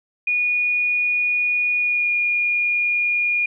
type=tone with pitch glide; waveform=sine; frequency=2453 to 2430 Hz; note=D#7 to D#7; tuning=-25 to -42 cents; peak=-17 dBFS; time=0.27-3.46 s; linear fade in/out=5 ms; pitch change=-17 cents; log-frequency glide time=1.79-2.11 s; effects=none